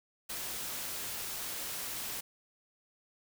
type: noise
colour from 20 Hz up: white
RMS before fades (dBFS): -39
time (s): 0.29-2.21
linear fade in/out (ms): 10
effects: none